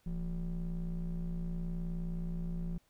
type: ring-modulated tone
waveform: triangle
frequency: 100 Hz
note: G2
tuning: 35 cents sharp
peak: -29 dBFS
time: 0.06-2.78 s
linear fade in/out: 5 ms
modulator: 70.4 Hz
effects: pink hiss -72 dBFS RMS until 2.89 s